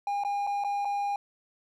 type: tone with dropouts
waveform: triangle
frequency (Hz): 810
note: G#5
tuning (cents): -43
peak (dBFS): -25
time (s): 0.07-1.16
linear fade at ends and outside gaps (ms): 2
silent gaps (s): 0.237-0.248 / 0.468-0.472 / 0.639-0.646 / 0.849-0.853
effects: none